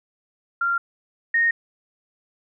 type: tone pair in turn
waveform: sine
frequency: 1386 / 1853.6 Hz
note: F6 / A#6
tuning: -14 / -10 cents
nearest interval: perfect fourth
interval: 504 cents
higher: second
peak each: -19 / -16 dBFS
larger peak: second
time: 0.61-0.78 / 1.34-1.51 s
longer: neither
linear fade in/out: 5 ms
effects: none